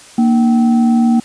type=tone with frequency modulation; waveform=sine; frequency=233.1 Hz; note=A#3; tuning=in tune; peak=-8 dBFS; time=0.18-1.2 s; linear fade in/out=5 ms; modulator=534 Hz; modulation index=0.42; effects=white hiss -39 dBFS RMS until 1.24 s + resampled to 22050 Hz